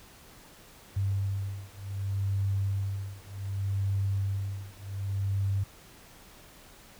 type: beating tone pair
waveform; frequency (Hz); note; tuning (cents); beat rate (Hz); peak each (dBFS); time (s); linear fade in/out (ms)
sine; 98 / 98.66; G2 / G2; 0 / +12; 0.66; -31; 0.96-5.64; 10
effects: pink hiss -53 dBFS RMS until 6.99 s